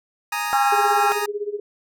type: chord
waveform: 25% pulse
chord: Ab suspended second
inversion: none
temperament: equal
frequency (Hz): 830.6 / 932.3 / 1244.5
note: Ab5 / Bb5 / Eb6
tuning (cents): 0 / 0 / 0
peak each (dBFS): -24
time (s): 0.32-1.26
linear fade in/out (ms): 5
type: harmonic tone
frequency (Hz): 271.1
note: C#4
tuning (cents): -38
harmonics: 3 / 4 / 5 / 6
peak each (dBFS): -18 / -28 / -22 / -33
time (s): 0.53-1.12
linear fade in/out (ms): 0
type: tone with tremolo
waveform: sine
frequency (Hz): 412.6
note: G#4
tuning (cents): -11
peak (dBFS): -21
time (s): 0.72-1.6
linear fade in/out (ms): 5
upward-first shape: sine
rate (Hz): 16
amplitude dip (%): 85
effects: none